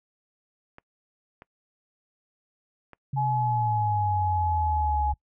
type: clicks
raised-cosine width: 0.5 ms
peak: -30 dBFS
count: 3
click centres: 0.784 / 1.421 / 2.933 s
type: exponential sweep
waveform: sine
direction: down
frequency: 137.4 to 68.2 Hz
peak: -26 dBFS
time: 3.13-5.14 s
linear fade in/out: 5 ms
type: tone with vibrato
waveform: sine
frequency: 846 Hz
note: G#5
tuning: 32 cents sharp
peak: -24 dBFS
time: 3.16-5.13 s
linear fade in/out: 20 ms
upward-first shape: sine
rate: 0.86 Hz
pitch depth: 12 cents each way
effects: noise-tail reverb RT60 0.1 s tail -24 dB re dry